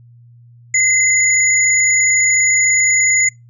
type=tone pair together; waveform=sine; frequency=2052 / 6891 Hz; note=C7 / A8; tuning=-34 / -37 cents; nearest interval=octave + major sixth; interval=2097 cents; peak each=-13 dBFS; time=0.74-3.29 s; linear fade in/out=5 ms; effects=noise-tail reverb RT60 0.2 s tail -26 dB re dry + added 119 Hz sine -41 dBFS peak until 3.49 s